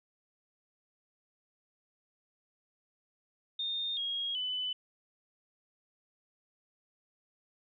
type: tone with pitch steps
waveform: sine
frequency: 3651 / 3278 / 3004 Hz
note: A#7 / G#7 / F#7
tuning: -37 / -23 / +26 cents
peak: -32 dBFS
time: 3.59-4.73 s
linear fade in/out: 5 ms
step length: 380 ms
effects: none